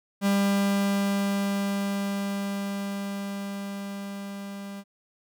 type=tone with level ramp; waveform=45% pulse; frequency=199.1 Hz; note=G3; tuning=27 cents sharp; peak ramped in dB=-20 to -36 dBFS; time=0.21-4.84 s; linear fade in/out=50 ms; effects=none